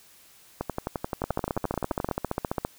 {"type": "two click trains", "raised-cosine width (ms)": 1, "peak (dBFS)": [-14, -12], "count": [18, 22], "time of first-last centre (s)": [[0.61, 2.088], [1.24, 2.649]], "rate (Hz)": [11.5, 14.9], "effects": ["white hiss -55 dBFS RMS until 2.78 s"]}